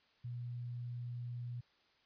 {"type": "tone", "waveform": "sine", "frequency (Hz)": 121.2, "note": "B2", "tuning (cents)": -32, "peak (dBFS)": -40, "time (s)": [0.24, 1.61], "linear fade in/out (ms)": 10, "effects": ["white hiss -71 dBFS RMS until 2.05 s", "resampled to 11025 Hz"]}